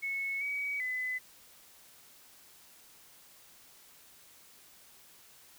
sine tone with pitch steps, 2200 / 2266 / 2013 Hz, C#7 / C#7 / B6, -14 / +37 / +33 cents, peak -32 dBFS, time 0.02-1.19 s, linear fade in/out 20 ms, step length 390 ms, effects white hiss -58 dBFS RMS until 5.58 s

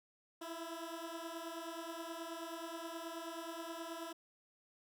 15% pulse beating tone pair, 327.1 / 336.5 Hz, E4 / E4, -13 / +36 cents, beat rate 9.4 Hz, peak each -40 / -40 dBFS, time 0.41-4.13 s, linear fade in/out 10 ms, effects none

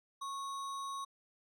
sine tone with sample-and-hold, 1100 Hz, C#6, 14 cents flat, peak -38 dBFS, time 0.21-1.05 s, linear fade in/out 10 ms, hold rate 4900 Hz, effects low-pass 10000 Hz 12 dB/octave

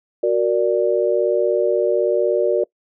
sine chord, Gb augmented, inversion none, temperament equal, 370 / 466.2 / 587.3 Hz, Gb4 / Bb4 / D5, 0 / 0 / 0 cents, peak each -19 dBFS, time 0.23-2.64 s, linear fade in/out 5 ms, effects noise-tail reverb RT60 0.1 s tail -24 dB re dry

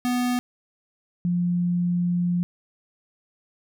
square / sine tone pair in turn, 246.9 / 175.7 Hz, B3 / F3, 0 / +11 cents, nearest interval tritone, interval 589 cents, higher first, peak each -22 / -20 dBFS, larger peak second, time 0.05-0.39 / 1.25-2.43 s, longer second, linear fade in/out 0 ms, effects none

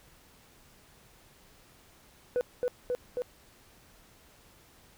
sine tone with echo, 494.1 Hz, B4, 1 cent sharp, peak -22 dBFS, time 2.36-2.41 s, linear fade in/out 0 ms, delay 270 ms, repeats 3, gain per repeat -2 dB, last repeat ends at 3.22 s, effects tanh soft clip ceiling -24 dBFS + pink hiss -59 dBFS RMS until 4.97 s

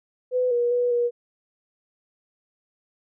sine tone with pitch steps, 502 / 479.9 / 488.4 / 479.6 Hz, B4 / B4 / B4 / A#4, +28 / -50 / -19 / +49 cents, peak -19 dBFS, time 0.31-1.11 s, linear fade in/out 50 ms, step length 200 ms, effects none

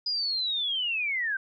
sine linear sweep, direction down, 4978 to 1531 Hz, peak -26 dBFS, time 0.06-1.37 s, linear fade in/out 5 ms, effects none

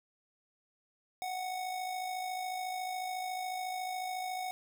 square tone with amplitude modulation, 740 Hz, F#5, in tune, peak -34 dBFS, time 1.22-4.51 s, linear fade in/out 0 ms, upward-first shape sine, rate 54 Hz, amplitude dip 45%, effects none

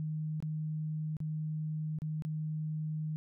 sine tone with dropouts, 155 Hz, D#3, 6 cents flat, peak -33 dBFS, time 0-3.16 s, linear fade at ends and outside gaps 0 ms, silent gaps 0.403-0.425 / 1.168-1.203 / 1.987-2.019 / 2.222-2.25 s, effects none

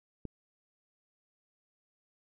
click, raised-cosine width 3 ms, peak -26 dBFS, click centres 0.253 s, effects none

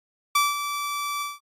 sawtooth tone with ADSR envelope, 1160 Hz, D6, 22 cents flat, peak -13 dBFS, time 0.35-1.39 s, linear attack 6 ms, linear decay 190 ms, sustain -10 dB, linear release 170 ms, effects AAC 48 kbps

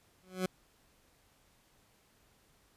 20% pulse tone with exponential growth, 185.1 Hz, F#3, 1 cent sharp, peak -23 dBFS, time 0.23-0.46 s, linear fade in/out 5 ms, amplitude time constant 49 ms, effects pink hiss -68 dBFS RMS until 2.76 s + resampled to 32000 Hz

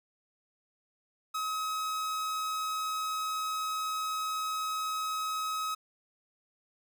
45% pulse tone, 1274 Hz, D#6, 41 cents sharp, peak -31 dBFS, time 1.34-5.75 s, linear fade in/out 10 ms, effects none

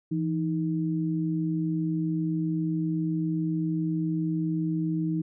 sine tone pair together, 166.18 / 313.7 Hz, E3 / D#4, +14 / +14 cents, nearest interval major seventh, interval 1100 cents, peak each -27 / -28 dBFS, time 0.11-5.22 s, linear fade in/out 10 ms, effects none

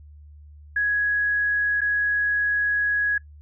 sine tone with dropouts, 1668 Hz, G#6, 7 cents sharp, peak -19 dBFS, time 0.76-3.18 s, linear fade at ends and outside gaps 5 ms, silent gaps 1.808-1.815 s, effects noise-tail reverb RT60 0.1 s tail -21 dB re dry + added 74 Hz sine -43 dBFS peak until 3.41 s

